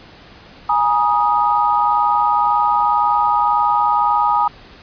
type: chord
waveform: sine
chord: Ab suspended second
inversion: none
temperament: equal with one note detuned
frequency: 830.6 / 952.5 / 1244.5 Hz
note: Ab5 / Bb5 / Eb6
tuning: 0 / +37 / 0 cents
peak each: -17 dBFS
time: 0.69-4.48 s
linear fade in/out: 5 ms
effects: pink hiss -42 dBFS RMS until 4.82 s + resampled to 11025 Hz